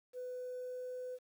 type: tone with pitch glide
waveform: sine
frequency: 500 to 502.9 Hz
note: B4 to B4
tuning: +21 to +31 cents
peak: -39 dBFS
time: 0.13-1.19 s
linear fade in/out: 50 ms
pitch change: +10 cents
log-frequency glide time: 0.3-0.99 s
effects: tanh soft clip ceiling -37 dBFS + 11-bit